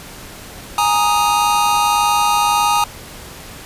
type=chord; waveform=square; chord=Ab suspended second; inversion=none; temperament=equal; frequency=830.6 / 932.3 / 1244.5 Hz; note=Ab5 / Bb5 / Eb6; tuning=0 / 0 / 0 cents; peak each=-18 dBFS; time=0.78-2.84 s; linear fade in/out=2 ms; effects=pink hiss -35 dBFS RMS until 3.65 s + resampled to 32000 Hz